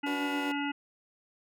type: harmonic tone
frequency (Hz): 285.7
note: D4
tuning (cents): -48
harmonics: 1 / 3 / 5 / 7 / 9 / 10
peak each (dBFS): -32 / -37 / -39 / -40 / -42 / -42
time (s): 0.03-0.72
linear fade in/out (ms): 10
type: chord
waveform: 25% pulse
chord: B minor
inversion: first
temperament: equal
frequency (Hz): 293.7 / 370 / 493.9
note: D4 / F#4 / B4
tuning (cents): 0 / 0 / 0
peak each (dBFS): -38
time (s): 0.06-0.52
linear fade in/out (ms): 5
effects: none